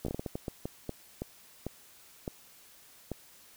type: slowing click train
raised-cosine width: 2 ms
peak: -21 dBFS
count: 15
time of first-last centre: 0.05-3.117 s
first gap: 14 ms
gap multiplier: 1.37
effects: white hiss -57 dBFS RMS until 3.56 s

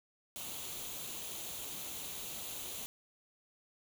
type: noise with comb filter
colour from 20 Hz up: white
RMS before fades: -43 dBFS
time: 0.36-2.86 s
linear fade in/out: 0 ms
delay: 0.29 ms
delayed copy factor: +0.55
effects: none

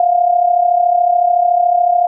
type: tone with amplitude modulation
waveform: sine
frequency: 705 Hz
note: F5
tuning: 16 cents sharp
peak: -6 dBFS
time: 0-2.07 s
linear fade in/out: 2 ms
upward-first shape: sine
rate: 33.8 Hz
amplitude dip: 70%
effects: none

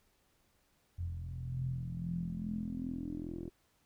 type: tone with low-pass filter sweep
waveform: 10% pulse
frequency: 42.45 Hz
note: F1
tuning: 48 cents flat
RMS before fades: -39 dBFS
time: 0.98-3.5 s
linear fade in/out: 10 ms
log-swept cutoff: 89 to 370 Hz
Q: 8.3
effects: pink hiss -73 dBFS RMS until 3.85 s

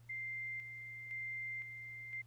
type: tone with tremolo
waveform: sine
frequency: 2093 Hz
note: C7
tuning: in tune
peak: -40 dBFS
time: 0.09-2.22 s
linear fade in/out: 10 ms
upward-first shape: square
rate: 0.98 Hz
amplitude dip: 50%
effects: added 117 Hz sine -58 dBFS peak until 2.26 s + pink hiss -72 dBFS RMS until 2.26 s

